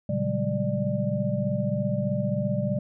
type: tone cluster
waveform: sine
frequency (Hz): 118.3 / 141.5 / 186.4 / 201.6 / 593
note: A#2 / C#3 / F#3 / G3 / D5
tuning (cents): +26 / +36 / +13 / +49 / +17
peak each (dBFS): -30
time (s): 0.09-2.79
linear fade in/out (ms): 5
effects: none